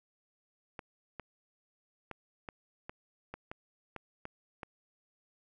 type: clicks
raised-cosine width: 0.5 ms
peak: -26 dBFS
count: 10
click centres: 0.792 / 1.197 / 2.113 / 2.488 / 2.895 / 3.34 / 3.515 / 3.963 / 4.254 / 4.632 s
effects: none